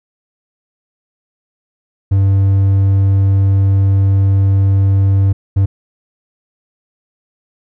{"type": "tone bursts at uneven times", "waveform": "triangle", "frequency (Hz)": 97.6, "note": "G2", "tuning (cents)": -7, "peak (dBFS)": -6, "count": 2, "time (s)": [[2.11, 5.33], [5.56, 5.66]], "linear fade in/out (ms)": 10, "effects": []}